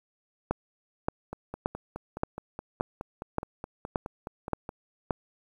two click trains, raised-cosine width 1 ms, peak -22 / -12 dBFS, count 17 / 9, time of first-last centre 1.33-4.691 / 0.51-5.108 s, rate 4.76 / 1.74 Hz, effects 9-bit

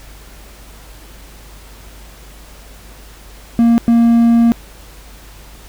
triangle tone bursts at uneven times, 233.1 Hz, A#3, in tune, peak -5 dBFS, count 2, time 3.59-3.78 / 3.88-4.52 s, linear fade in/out 0 ms, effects added 50 Hz sine -37 dBFS peak until 5.68 s + pink hiss -41 dBFS RMS until 5.68 s

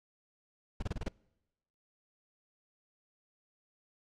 brown noise bursts, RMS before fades -34 dBFS, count 6, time 0.8-1.085 s, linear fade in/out 5 ms, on 25 ms, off 27 ms, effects noise-tail reverb RT60 1.0 s tail -26 dB re dry + low-pass 7000 Hz 12 dB/octave

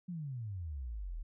sine exponential sweep, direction down, 185 to 36.71 Hz, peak -38 dBFS, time 0.08-1.23 s, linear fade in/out 10 ms, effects none

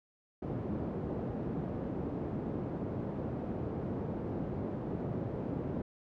pink band-pass noise, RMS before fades -37 dBFS, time 0.42-5.82 s, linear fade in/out 5 ms, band 120 to 450 Hz, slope 12 dB/octave, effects none

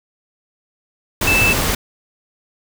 sine tone in noise, 2637 Hz, E7, in tune, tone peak -13 dBFS, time 1.27-1.53 s, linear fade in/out 5 ms, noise pink, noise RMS -18 dBFS, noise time 1.21-1.75 s, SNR +2 dB, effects none

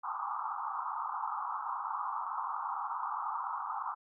white band-pass noise, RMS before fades -37 dBFS, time 0.03-3.95 s, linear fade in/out 20 ms, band 800 to 1300 Hz, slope 96 dB/octave, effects none

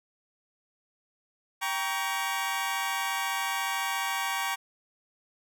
20% pulse chord, G diminished, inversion none, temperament just, 784 / 940.8 / 1128.9 Hz, G5 / Bb5 / Db6, 0 / +16 / +31 cents, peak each -28 dBFS, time 1.61-4.56 s, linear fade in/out 20 ms, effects none

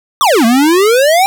square exponential two-way sweep, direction down then up, 1244.5 to 220 to 803 Hz, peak -7 dBFS, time 0.21-1.26 s, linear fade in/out 0 ms, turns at 0.45 s, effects none

